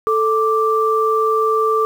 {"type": "tone pair together", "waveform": "sine", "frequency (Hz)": [440, 1174.7], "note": ["A4", "D6"], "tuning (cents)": [0, 0], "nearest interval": "octave + perfect fourth", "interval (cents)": 1700, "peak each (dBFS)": -16, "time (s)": [0.07, 1.85], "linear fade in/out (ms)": 0, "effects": ["7-bit"]}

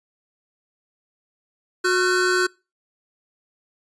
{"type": "tone cluster", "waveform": "square", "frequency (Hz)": [364.5, 1377, 1505], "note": ["F#4", "F6", "F#6"], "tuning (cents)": [-26, -25, 29], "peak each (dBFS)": [-21, -27, -22], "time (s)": [1.84, 2.47], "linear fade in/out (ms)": 10, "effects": ["noise-tail reverb RT60 0.3 s tail -26 dB re dry", "resampled to 22050 Hz"]}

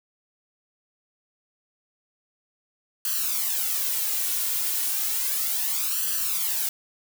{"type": "noise with flanger", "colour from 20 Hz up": "blue", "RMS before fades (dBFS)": -26, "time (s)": [3.05, 6.69], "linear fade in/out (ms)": 2, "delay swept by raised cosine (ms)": [0.66, 2.86], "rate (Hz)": 0.33, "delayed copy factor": 0.8, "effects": []}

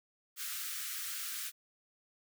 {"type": "high-pass noise", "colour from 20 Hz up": "white", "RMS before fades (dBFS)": -40, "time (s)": [0.36, 1.52], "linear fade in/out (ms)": 50, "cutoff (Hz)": 1200, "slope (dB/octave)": 96, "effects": []}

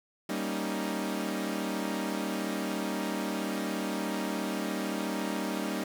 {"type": "chord", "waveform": "sawtooth", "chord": "Eb dominant seventh", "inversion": "first", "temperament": "equal", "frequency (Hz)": [196, 233.1, 277.2, 311.1], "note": ["G3", "Bb3", "Db4", "Eb4"], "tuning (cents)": [0, 0, 0, 0], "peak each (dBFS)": [-31, -33, -34, -32], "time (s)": [0.29, 5.84], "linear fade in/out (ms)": 5, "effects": ["9-bit"]}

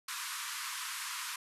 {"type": "band-pass noise", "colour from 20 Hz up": "pink", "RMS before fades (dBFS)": -40, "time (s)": [0.08, 1.36], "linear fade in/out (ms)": 5, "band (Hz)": [970, 13000], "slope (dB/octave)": 96, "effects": []}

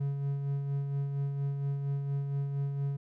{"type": "tone with tremolo", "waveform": "triangle", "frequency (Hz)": 140, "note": "C#3", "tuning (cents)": 18, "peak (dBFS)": -26, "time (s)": [0, 2.97], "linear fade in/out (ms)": 10, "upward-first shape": "sine", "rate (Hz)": 4.3, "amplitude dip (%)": 40, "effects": []}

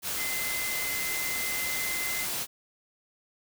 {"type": "tone in noise", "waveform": "sine", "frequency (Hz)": 2060, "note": "C7", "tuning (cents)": -28, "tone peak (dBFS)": -33, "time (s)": [0.16, 2.27], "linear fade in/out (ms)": 50, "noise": "white", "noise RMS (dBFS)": -32, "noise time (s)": [0.02, 2.47], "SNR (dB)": -4, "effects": []}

